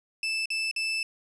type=tone with dropouts; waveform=30% pulse; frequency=2637 Hz; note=E7; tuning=in tune; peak=-24 dBFS; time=0.23-1.03 s; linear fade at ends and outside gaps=2 ms; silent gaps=0.457-0.503 / 0.713-0.762 s; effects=resampled to 24000 Hz